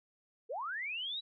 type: linear sweep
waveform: sine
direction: up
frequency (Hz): 407 to 3949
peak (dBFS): -36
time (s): 0.49-1.21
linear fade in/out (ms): 20
effects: none